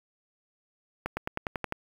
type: accelerating click train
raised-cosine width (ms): 0.5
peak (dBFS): -15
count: 8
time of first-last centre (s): 1.06-1.724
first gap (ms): 110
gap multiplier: 0.95
effects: 7-bit